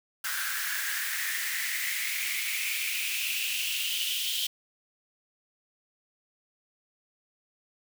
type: noise with high-pass filter sweep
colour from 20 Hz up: white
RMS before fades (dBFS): -31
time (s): 0.24-4.47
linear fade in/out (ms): 5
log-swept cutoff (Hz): 1500 to 3200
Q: 6.5
effects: none